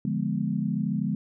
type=chord; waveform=sine; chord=D diminished seventh; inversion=none; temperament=equal; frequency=146.83 / 174.61 / 207.7 / 246.9 Hz; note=D3 / F3 / Ab3 / Cb4; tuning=0 / 0 / 0 / 0 cents; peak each=-31 / -30 / -28 / -32 dBFS; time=0.05-1.15 s; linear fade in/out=2 ms; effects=none